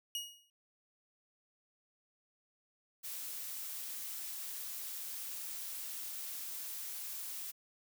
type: tone with exponential decay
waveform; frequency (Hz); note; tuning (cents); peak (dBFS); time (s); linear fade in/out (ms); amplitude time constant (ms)
sawtooth; 2884; F#7; -45; -31; 0.15-0.5; 1; 75
type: noise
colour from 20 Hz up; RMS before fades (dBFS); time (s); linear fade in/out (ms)
blue; -43; 3.03-7.52; 20
effects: none